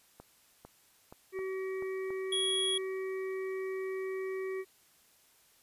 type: clicks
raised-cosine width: 1 ms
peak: -34 dBFS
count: 6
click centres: 0.2 / 0.65 / 1.125 / 1.39 / 1.824 / 2.105 s
type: harmonic tone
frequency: 380 Hz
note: F#4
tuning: 46 cents sharp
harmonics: 1 / 3 / 5 / 6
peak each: -34 / -50 / -48 / -50 dBFS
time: 1.32-4.65 s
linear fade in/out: 50 ms
type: tone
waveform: square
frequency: 3322 Hz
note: G#7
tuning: in tune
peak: -30 dBFS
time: 2.32-2.78 s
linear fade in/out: 5 ms
effects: white hiss -65 dBFS RMS until 5.62 s + resampled to 32000 Hz